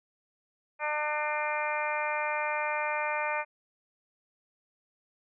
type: harmonic tone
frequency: 300 Hz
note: D4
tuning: 37 cents sharp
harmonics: 2 / 3 / 4 / 5 / 6 / 7 / 8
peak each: -35 / -33 / -37 / -38 / -39 / -38 / -35 dBFS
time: 0.79-3.45 s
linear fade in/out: 50 ms
effects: none